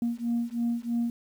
sine beating tone pair, 233.9 / 237 Hz, A#3 / A#3, +6 / +29 cents, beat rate 3.1 Hz, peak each -28 dBFS, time 0.02-1.1 s, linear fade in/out 2 ms, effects tanh soft clip ceiling -21 dBFS + 9-bit

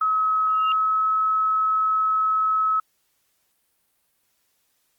sine tone with pitch glide, 1281 to 1289.2 Hz, E6 to E6, -50 to -39 cents, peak -18 dBFS, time 0.01-2.8 s, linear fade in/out 5 ms, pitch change +11 cents, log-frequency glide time 0.49-1.07 s
sine tone with exponential growth, 2794 Hz, F7, in tune, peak -24 dBFS, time 0.47-0.72 s, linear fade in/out 1 ms, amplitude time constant 54 ms
effects white hiss -69 dBFS RMS until 4.98 s + Opus 32 kbps

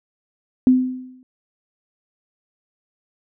sine tone with exponential decay, 255.4 Hz, C4, 42 cents flat, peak -7 dBFS, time 0.67-1.23 s, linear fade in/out 1 ms, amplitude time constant 120 ms, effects none

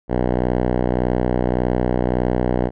5% pulse tone with low-pass filter, 61.74 Hz, B1, in tune, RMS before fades -19 dBFS, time 0.08-2.71 s, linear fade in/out 50 ms, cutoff 1000 Hz, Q 0.54, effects none

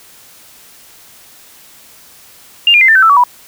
sine tone with pitch steps, 2804 / 2413 / 2076 / 1786.9 / 1537.7 / 1323.3 / 1138.8 / 980 Hz, F7 / D7 / C7 / A6 / G6 / E6 / C#6 / B5, +6 / +46 / -14 / +26 / -34 / +6 / +46 / -14 cents, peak -4 dBFS, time 2.67-3.238 s, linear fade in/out 2 ms, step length 71 ms, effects white hiss -41 dBFS RMS until 3.47 s

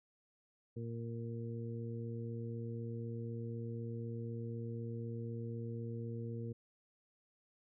harmonic tone, 116 Hz, A#2, 8 cents flat, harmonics 1 / 2 / 3 / 4, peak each -41 / -46 / -51 / -48 dBFS, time 0.76-6.53 s, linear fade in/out 10 ms, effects none

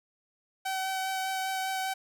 sawtooth tone with vibrato, 762 Hz, G5, 49 cents flat, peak -26 dBFS, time 0.65-1.94 s, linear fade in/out 10 ms, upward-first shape triangle, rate 5 Hz, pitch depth 14 cents each way, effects none

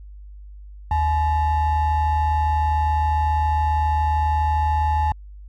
triangle ring-modulated tone, 466.2 Hz, A#4, in tune, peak -12 dBFS, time 0.91-5.12 s, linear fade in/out 2 ms, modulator 389 Hz, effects added 50 Hz sine -37 dBFS peak until 5.48 s

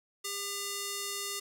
square tone with band-pass filter, 401.2 Hz, G4, 40 cents sharp, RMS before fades -37 dBFS, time 0.24-1.4 s, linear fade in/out 10 ms, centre 7600 Hz, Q 0.81, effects none

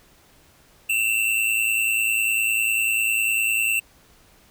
square tone pair together, 2637 / 2747 Hz, E7 / F7, 0 / -29 cents, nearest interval minor second, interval 71 cents, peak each -23 dBFS, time 0.89-3.8 s, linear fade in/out 10 ms, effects pink hiss -55 dBFS RMS until 4.5 s

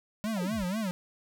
square tone with vibrato, 199.8 Hz, G3, 33 cents sharp, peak -30 dBFS, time 0.24-0.91 s, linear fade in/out 0 ms, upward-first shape sine, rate 4.1 Hz, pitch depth 210 cents each way
sine exponential sweep, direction down, 845 to 36.71 Hz, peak -38 dBFS, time 0.36-0.65 s, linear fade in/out 10 ms
effects none

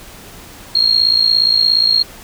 sine tone with amplitude modulation, 4254 Hz, C8, 28 cents sharp, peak -6 dBFS, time 0.75-2.03 s, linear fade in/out 5 ms, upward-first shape sine, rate 57.1 Hz, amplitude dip 80%, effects pink hiss -37 dBFS RMS until 2.23 s

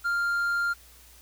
triangle tone, 1396.9 Hz, F6, in tune, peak -22 dBFS, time 0.04-0.74 s, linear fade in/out 20 ms, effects added 60 Hz sine -55 dBFS peak until 1.21 s + white hiss -54 dBFS RMS until 1.21 s

